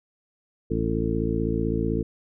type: harmonic tone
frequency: 55.8 Hz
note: A1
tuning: 25 cents sharp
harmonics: 1 / 2 / 3 / 4 / 5 / 6 / 8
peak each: -30 / -30 / -30 / -30 / -30 / -30 / -30 dBFS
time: 0.7-2.03 s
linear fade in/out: 10 ms
effects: none